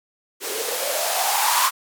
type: noise with band-pass filter sweep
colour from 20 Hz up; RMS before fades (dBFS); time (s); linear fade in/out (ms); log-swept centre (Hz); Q
violet; -22; 0.4-1.71; 50; 380 to 1100; 7.8
effects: none